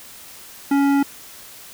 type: tone with hard clipping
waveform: sine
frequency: 279.8 Hz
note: C#4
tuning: 16 cents sharp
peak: -16 dBFS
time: 0.71-1.03 s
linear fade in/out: 5 ms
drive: 13 dB
effects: white hiss -41 dBFS RMS until 1.73 s